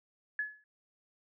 sine tone with exponential decay, 1704 Hz, G#6, 44 cents sharp, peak -28 dBFS, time 0.39-0.64 s, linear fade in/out 2 ms, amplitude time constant 53 ms, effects none

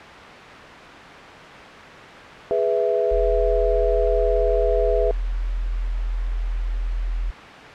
sine chord, E major, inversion first, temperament equal, 415.3 / 493.9 / 659.3 Hz, G#4 / B4 / E5, 0 / 0 / 0 cents, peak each -22 dBFS, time 2.51-5.11 s, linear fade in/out 0 ms
sine tone, 41.6 Hz, E1, 17 cents sharp, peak -21 dBFS, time 3.11-7.31 s, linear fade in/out 10 ms
effects white hiss -37 dBFS RMS until 7.74 s + low-pass 2000 Hz 12 dB/octave

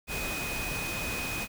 sine tone in noise, 2500 Hz, D#7, 8 cents sharp, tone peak -35 dBFS, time 0.07-1.48 s, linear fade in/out 50 ms, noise pink, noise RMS -35 dBFS, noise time 0.07-1.48 s, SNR -3 dB, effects none

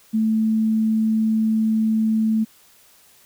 sine tone, 220 Hz, A3, in tune, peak -16 dBFS, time 0.13-2.45 s, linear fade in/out 20 ms, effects white hiss -53 dBFS RMS until 3.25 s

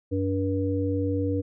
harmonic tone, 96 Hz, G2, 36 cents flat, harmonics 1 / 3 / 5, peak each -27 / -27 / -29 dBFS, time 0.11-1.42 s, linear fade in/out 20 ms, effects none

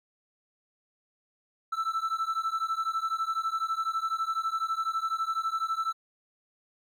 triangle beating tone pair, 1318.5 / 1330.5 Hz, E6 / E6, 0 / +16 cents, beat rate 12 Hz, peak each -29 dBFS, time 1.72-5.93 s, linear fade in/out 10 ms, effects none

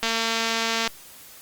click train, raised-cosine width 0.2 ms, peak -7 dBFS, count 193, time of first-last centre 0.03-0.876 s, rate 227 Hz, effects white hiss -46 dBFS RMS until 1.41 s + Opus 32 kbps

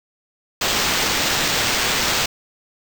white noise with sample-and-hold, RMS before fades -20 dBFS, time 0.61-2.26 s, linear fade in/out 5 ms, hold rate 11025 Hz, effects none

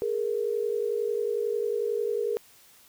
sine tone pair together, 416.7 / 467.8 Hz, G#4 / A#4, +6 / +6 cents, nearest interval major second, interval 200 cents, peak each -28 dBFS, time 0.02-2.37 s, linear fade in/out 0 ms, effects white hiss -56 dBFS RMS until 2.88 s

